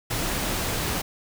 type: noise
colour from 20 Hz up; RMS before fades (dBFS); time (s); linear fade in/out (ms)
pink; -27; 0.1-1.02; 10
effects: none